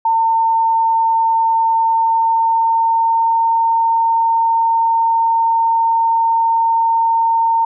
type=tone with pitch glide; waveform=sine; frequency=905 to 912.3 Hz; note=A5 to A#5; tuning=+48 to -38 cents; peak=-11 dBFS; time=0.05-7.65 s; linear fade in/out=5 ms; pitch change=+14 cents; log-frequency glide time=1.82-3.45 s; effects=none